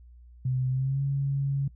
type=tone with pitch glide; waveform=sine; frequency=128.7 to 138.74 Hz; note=C3 to C#3; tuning=-28 to +2 cents; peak=-24 dBFS; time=0.45-1.68 s; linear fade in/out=5 ms; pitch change=+130 cents; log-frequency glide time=0.7-1.01 s; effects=noise-tail reverb RT60 0.1 s tail -22 dB re dry + added 60 Hz sine -48 dBFS peak until 1.75 s

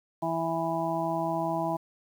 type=harmonic tone; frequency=164.81 Hz; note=E3; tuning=in tune; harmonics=1 / 2 / 4 / 5 / 6; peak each=-35 / -33 / -31 / -33 / -34 dBFS; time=0.22-1.77 s; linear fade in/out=10 ms; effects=9-bit

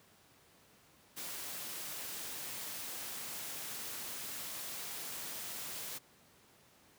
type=noise; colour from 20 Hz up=white; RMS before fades=-43 dBFS; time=1.16-5.99 s; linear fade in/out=20 ms; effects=pink hiss -64 dBFS RMS until 6.98 s + high-pass 100 Hz 12 dB/octave

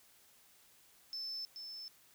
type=tone with echo; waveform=sine; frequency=5274 Hz; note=E8; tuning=in tune; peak=-38 dBFS; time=1.13-1.45 s; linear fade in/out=0 ms; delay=430 ms; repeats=1; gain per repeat=-6 dB; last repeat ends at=1.88 s; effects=tanh soft clip ceiling -36 dBFS + white hiss -65 dBFS RMS until 2.14 s

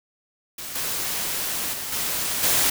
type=noise with level steps; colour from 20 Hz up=white; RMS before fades=-34 / -27 / -31 / -26 / -20 dBFS; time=0.58-2.7 s; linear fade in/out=5 ms; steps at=0.75 / 1.73 / 1.92 / 2.43 s; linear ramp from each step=5 ms; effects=none

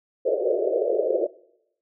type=band-pass noise; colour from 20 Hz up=white; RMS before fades=-23 dBFS; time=0.25-1.27 s; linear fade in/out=10 ms; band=350 to 630 Hz; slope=96 dB/octave; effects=noise-tail reverb RT60 0.8 s tail -21 dB re dry

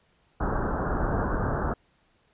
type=low-pass noise; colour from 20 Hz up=pink; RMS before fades=-27 dBFS; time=0.4-1.74 s; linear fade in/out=10 ms; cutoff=1600 Hz; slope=96 dB/octave; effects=pink hiss -66 dBFS RMS until 2.33 s + resampled to 8000 Hz

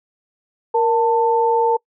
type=tone pair together; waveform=sine; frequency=467.1 / 890 Hz; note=A#4 / A5; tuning=+3 / +20 cents; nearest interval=major seventh; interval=1117 cents; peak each=-16 dBFS; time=0.74-1.77 s; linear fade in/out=10 ms; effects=noise-tail reverb RT60 0.1 s tail -26 dB re dry

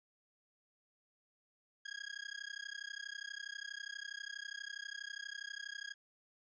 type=tone with amplitude modulation; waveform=sawtooth; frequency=1641 Hz; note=G#6; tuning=21 cents flat; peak=-36 dBFS; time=1.85-5.94 s; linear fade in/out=10 ms; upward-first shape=sine; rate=32.3 Hz; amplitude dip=100%; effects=resampled to 16000 Hz

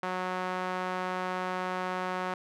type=tone with band-pass filter; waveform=sawtooth; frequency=183.6 Hz; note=F#3; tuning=13 cents flat; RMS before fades=-33 dBFS; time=0.03-2.34 s; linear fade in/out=2 ms; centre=1100 Hz; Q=1.1; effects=none

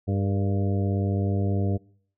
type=harmonic tone with a mistuned harmonic; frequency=99 Hz; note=G2; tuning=18 cents sharp; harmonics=1 / 2 / 3 / 4 / 5 / 6 / 7; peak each=-23 / -29 / -33 / -35 / -37 / -39 / -40 dBFS; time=0.07-1.78 s; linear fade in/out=20 ms; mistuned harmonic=5; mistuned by=-55 cents; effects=noise-tail reverb RT60 0.6 s tail -25 dB re dry

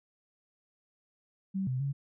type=tone with pitch steps; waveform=sine; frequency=192.4 / 128.4 / 139.2 Hz; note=G3 / C3 / C#3; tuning=-32 / -32 / +8 cents; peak=-29 dBFS; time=1.54-1.93 s; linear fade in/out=20 ms; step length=130 ms; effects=none

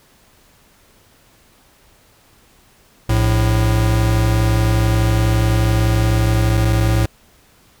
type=tone pair together; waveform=square; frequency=58.28 / 110.1 Hz; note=A#1 / A2; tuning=0 / +2 cents; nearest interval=major seventh; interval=1102 cents; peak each=-18 / -15 dBFS; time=3.09-7.06 s; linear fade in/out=5 ms; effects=pink hiss -52 dBFS RMS until 7.8 s

